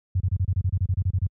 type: tone bursts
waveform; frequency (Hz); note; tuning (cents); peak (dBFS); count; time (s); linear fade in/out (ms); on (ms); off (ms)
sine; 92.5; F#2; 0; -18; 14; 0.15-1.268; 5; 52; 30
effects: high-pass 60 Hz 12 dB/octave